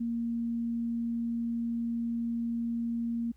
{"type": "tone", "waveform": "sine", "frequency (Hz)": 233.1, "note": "A#3", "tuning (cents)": 0, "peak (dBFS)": -29, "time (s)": [0, 3.32], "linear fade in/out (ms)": 10, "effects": ["added 60 Hz sine -56 dBFS peak until 3.36 s", "pink hiss -72 dBFS RMS until 3.36 s"]}